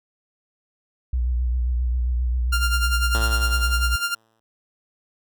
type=tone with vibrato; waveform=sine; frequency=61.2 Hz; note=B1; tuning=15 cents flat; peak=-19 dBFS; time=1.13-3.96 s; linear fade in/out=5 ms; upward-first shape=triangle; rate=7.5 Hz; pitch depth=64 cents each way
type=tone with tremolo; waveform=sawtooth; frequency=1396.9 Hz; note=F6; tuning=in tune; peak=-16 dBFS; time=2.52-4.15 s; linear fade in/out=10 ms; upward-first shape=sine; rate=10 Hz; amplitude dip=70%
type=tone with exponential decay; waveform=5% pulse; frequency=111.8 Hz; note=A2; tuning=28 cents sharp; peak=-15 dBFS; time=3.15-4.4 s; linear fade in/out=0 ms; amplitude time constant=270 ms
effects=none